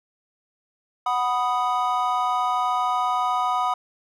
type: chord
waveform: triangle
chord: B major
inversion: second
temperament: equal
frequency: 740 / 987.8 / 1244.5 Hz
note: F#5 / B5 / D#6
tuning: 0 / 0 / 0 cents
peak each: -23 dBFS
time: 1.06-3.74 s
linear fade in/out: 5 ms
effects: none